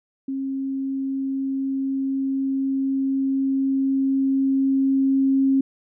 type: tone with level ramp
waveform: sine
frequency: 269.6 Hz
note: C#4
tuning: 48 cents flat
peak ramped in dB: -24 to -15 dBFS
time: 0.28-5.61 s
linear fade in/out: 5 ms
effects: none